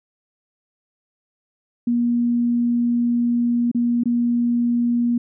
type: tone with dropouts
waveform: sine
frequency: 238.7 Hz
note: A#3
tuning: 41 cents sharp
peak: -16 dBFS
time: 1.87-5.18 s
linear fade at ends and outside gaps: 5 ms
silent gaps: 3.715-3.747 / 4.036-4.056 s
effects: none